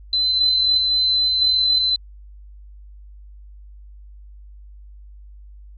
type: tone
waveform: sine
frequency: 4048 Hz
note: B7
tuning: 42 cents sharp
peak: -16 dBFS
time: 0.13-1.96 s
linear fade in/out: 2 ms
effects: added 50 Hz sine -39 dBFS peak until 5.77 s + AAC 32 kbps